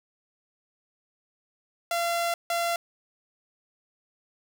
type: tone bursts at uneven times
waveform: sawtooth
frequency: 684 Hz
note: F5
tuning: 36 cents flat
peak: -21 dBFS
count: 2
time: 1.91-2.34 / 2.5-2.76 s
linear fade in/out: 2 ms
effects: none

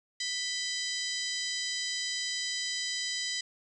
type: harmonic tone with a mistuned harmonic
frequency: 991 Hz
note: B5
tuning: 6 cents sharp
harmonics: 2 / 3 / 4 / 5 / 6 / 7 / 8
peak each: -38 / -40 / -38 / -36 / -42 / -43 / -43 dBFS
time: 0.2-3.41 s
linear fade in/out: 5 ms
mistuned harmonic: 3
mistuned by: +76 cents
effects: 11-bit

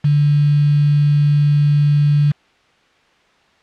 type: tone with quantisation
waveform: sine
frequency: 146.3 Hz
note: D3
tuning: 6 cents flat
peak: -10 dBFS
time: 0.04-2.32 s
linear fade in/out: 10 ms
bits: 5
effects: white hiss -54 dBFS RMS until 3.62 s + low-pass 3000 Hz 12 dB/octave

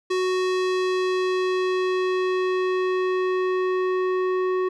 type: tone with low-pass filter sweep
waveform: square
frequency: 370 Hz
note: F#4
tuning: in tune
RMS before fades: -23 dBFS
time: 0.1-4.69 s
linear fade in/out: 10 ms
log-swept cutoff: 5800 to 1500 Hz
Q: 0.87
effects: none

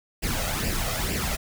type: noise with flanger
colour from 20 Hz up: pink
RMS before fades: -27 dBFS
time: 0.22-1.37 s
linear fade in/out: 20 ms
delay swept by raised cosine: 0.39 to 1.59 ms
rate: 2.2 Hz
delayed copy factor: +0.65
effects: none

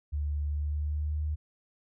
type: tone with pitch glide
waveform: sine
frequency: 73.42 to 75.92 Hz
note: D2 to D#2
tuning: 0 to -42 cents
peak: -28 dBFS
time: 0.12-1.36 s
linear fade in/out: 20 ms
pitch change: +58 cents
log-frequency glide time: 0.47-1.22 s
effects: none

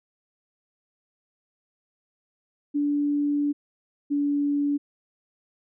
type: tone pair in turn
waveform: sine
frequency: 290 / 287.5 Hz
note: D4 / D4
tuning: -22 / -37 cents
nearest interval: unison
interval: 15 cents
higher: first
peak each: -21 dBFS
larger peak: neither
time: 2.74-3.53 / 4.1-4.78 s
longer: first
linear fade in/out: 20 ms
effects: none

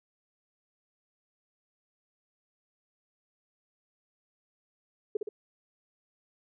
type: tone with echo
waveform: sine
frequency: 420.1 Hz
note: G#4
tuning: 20 cents sharp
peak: -25 dBFS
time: 5.15-5.17 s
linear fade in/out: 5 ms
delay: 60 ms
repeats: 2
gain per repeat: -4 dB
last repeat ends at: 5.29 s
effects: none

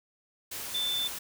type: tone in noise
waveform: sine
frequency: 3535 Hz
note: A7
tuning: 7 cents sharp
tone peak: -28 dBFS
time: 0.74-1.08 s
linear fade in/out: 10 ms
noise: white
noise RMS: -38 dBFS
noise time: 0.51-1.19 s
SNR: +7 dB
effects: none

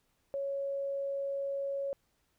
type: tone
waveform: sine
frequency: 554.4 Hz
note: C#5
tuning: in tune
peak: -32 dBFS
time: 0.34-1.93 s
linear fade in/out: 0 ms
effects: pink hiss -75 dBFS RMS until 2.38 s

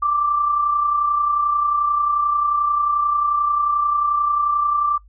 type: tone with amplitude modulation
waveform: sine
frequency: 1174.7 Hz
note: D6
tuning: in tune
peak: -14 dBFS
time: 0.02-4.98 s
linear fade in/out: 10 ms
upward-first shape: sine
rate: 31.3 Hz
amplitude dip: 45%
effects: noise-tail reverb RT60 0.1 s tail -19 dB re dry + added 50 Hz sine -45 dBFS peak until 5.08 s

